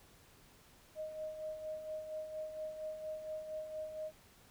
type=tone with tremolo; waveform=sine; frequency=622.3 Hz; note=D#5; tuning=in tune; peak=-38 dBFS; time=0.95-4.12 s; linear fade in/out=50 ms; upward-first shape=sine; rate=4.3 Hz; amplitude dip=55%; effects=pink hiss -63 dBFS RMS until 4.5 s

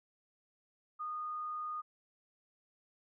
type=tone; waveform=sine; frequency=1230 Hz; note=D#6; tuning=20 cents flat; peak=-37 dBFS; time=0.99-1.82 s; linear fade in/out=20 ms; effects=none

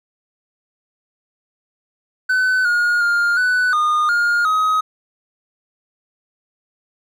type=tone with pitch steps; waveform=triangle; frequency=1511 / 1433 / 1407 / 1491 / 1222 / 1418 / 1264 Hz; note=F#6 / F6 / F6 / F#6 / D#6 / F6 / D#6; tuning=+36 / +44 / +12 / +13 / -32 / +26 / +27 cents; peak=-12 dBFS; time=2.29-4.81 s; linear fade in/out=10 ms; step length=360 ms; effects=none

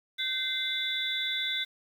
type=tone cluster; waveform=sine; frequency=1543 / 2076 / 3524 / 3875 Hz; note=G6 / C7 / A7 / B7; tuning=-28 / -14 / +2 / -34 cents; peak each=-38 / -35 / -31 / -35 dBFS; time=0.18-1.65 s; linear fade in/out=20 ms; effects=9-bit

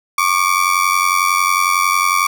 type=ring-modulated tone; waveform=30% pulse; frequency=1147 Hz; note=D6; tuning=41 cents flat; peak=-7 dBFS; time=0.18-2.27 s; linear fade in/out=2 ms; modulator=45.5 Hz; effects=none

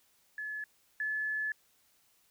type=tone pair in turn; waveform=sine; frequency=1714 / 1723.4 Hz; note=A6 / A6; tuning=-46 / -36 cents; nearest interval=unison; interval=10 cents; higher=second; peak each=-36 / -31 dBFS; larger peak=second; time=0.38-0.64 / 1-1.52 s; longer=second; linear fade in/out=2 ms; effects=white hiss -69 dBFS RMS until 2.3 s

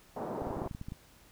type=band-pass noise; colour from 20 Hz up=white; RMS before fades=-38 dBFS; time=0.16-0.68 s; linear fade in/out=5 ms; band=130 to 840 Hz; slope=24 dB/octave
type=clicks; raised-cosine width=5 ms; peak=-28 dBFS; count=11; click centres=0.42 / 0.471 / 0.508 / 0.569 / 0.619 / 0.662 / 0.712 / 0.749 / 0.814 / 0.885 / 0.921 s
effects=pink hiss -60 dBFS RMS until 1.31 s

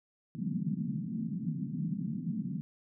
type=band-pass noise; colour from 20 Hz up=pink; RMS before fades=-35 dBFS; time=0.35-2.61 s; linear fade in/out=0 ms; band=150 to 240 Hz; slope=48 dB/octave; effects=none

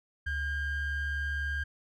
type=ring-modulated tone; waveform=triangle; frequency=770 Hz; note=G5; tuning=31 cents flat; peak=-25 dBFS; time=0.26-1.64 s; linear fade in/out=10 ms; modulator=842 Hz; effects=none

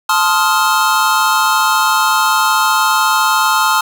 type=chord; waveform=square; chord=F dominant seventh; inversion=first; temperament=just; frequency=873.1 / 1047.7 / 1257.2 / 1396.9 Hz; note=A5 / C6 / Eb6 / F6; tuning=-14 / +2 / +18 / 0 cents; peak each=-17 dBFS; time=0.09-3.81 s; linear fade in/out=5 ms; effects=none

